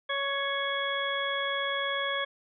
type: harmonic tone with a mistuned harmonic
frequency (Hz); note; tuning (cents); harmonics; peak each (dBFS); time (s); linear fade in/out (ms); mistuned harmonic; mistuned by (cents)
557; C#5; +8; 1 / 2 / 3 / 4 / 6; -34 / -34 / -33 / -37 / -34; 0.09-2.25; 10; 4; -22
effects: none